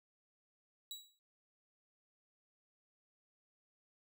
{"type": "tone with exponential decay", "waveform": "sawtooth", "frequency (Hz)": 3895, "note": "B7", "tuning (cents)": -25, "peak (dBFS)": -38, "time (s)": [0.91, 1.19], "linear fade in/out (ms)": 1, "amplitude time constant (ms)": 59, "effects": []}